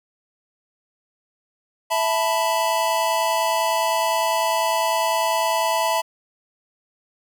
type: chord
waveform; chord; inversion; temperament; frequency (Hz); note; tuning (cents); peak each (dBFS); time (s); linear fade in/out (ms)
square; E suspended fourth; none; just; 659.3 / 879 / 988.9; E5 / A5 / B5; 0 / -2 / +2; -24; 1.9-6.02; 20
effects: none